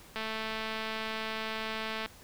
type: click train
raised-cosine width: 0.3 ms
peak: -20 dBFS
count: 419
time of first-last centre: 0.16-2.06 s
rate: 220 Hz
effects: pink hiss -54 dBFS RMS until 2.23 s